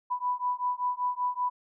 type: beating tone pair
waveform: sine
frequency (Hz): 987.8 / 993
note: B5 / B5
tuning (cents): 0 / +9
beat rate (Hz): 5.2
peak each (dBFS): -30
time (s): 0.1-1.5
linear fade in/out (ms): 20
effects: none